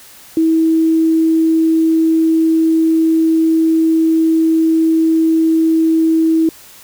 sine tone, 323.1 Hz, E4, 35 cents flat, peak -9 dBFS, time 0.37-6.49 s, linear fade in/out 2 ms, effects white hiss -40 dBFS RMS until 6.83 s

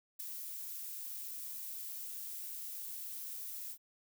violet noise with ADSR envelope, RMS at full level -41 dBFS, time 0.19-3.78 s, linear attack 11 ms, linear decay 12 ms, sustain -3 dB, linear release 71 ms, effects none

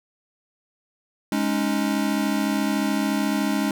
square chord, Ab suspended fourth, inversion none, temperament equal, 207.7 / 277.2 / 311.1 Hz, Ab3 / Db4 / Eb4, 0 / 0 / 0 cents, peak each -25 / -26 / -28 dBFS, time 1.32-3.71 s, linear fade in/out 2 ms, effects none

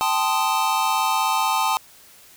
square chord, A half-diminished seventh, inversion third, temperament equal with one note detuned, 784 / 880 / 1038.7 / 1244.5 Hz, G5 / A5 / C6 / Eb6, 0 / 0 / -13 / 0 cents, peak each -27 / -23 / -26 / -26 dBFS, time 0.01-1.77 s, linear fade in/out 0 ms, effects white hiss -49 dBFS RMS until 2.36 s

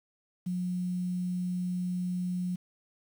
sine tone with quantisation, 180 Hz, F#3, 47 cents flat, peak -29 dBFS, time 0.46-2.56 s, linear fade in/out 10 ms, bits 9, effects none

